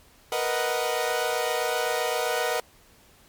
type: chord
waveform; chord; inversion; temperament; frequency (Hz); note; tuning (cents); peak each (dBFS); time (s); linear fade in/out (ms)
sawtooth; B major seventh; third; equal; 466.2 / 493.9 / 622.3 / 740; A#4 / B4 / D#5 / F#5; 0 / 0 / 0 / 0; -26; 0.32-2.6; 2
effects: pink hiss -56 dBFS RMS until 3.28 s + MP3 96 kbps